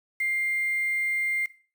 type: tone with quantisation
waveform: sine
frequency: 2100 Hz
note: C7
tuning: 6 cents sharp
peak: -24 dBFS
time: 0.2-1.46 s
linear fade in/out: 5 ms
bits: 7
effects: noise-tail reverb RT60 0.4 s tail -17 dB re dry